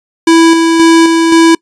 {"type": "tone with tremolo", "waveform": "square", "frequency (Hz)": 329.6, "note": "E4", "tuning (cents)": 0, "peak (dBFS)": -3, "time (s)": [0.27, 1.55], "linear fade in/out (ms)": 5, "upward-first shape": "square", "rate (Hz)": 1.9, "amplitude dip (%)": 35, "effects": ["noise-tail reverb RT60 0.1 s tail -26 dB re dry", "resampled to 22050 Hz"]}